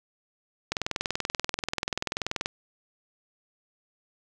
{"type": "click train", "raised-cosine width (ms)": 0.2, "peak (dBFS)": -10, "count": 37, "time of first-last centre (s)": [0.72, 2.459], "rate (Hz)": 20.7, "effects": []}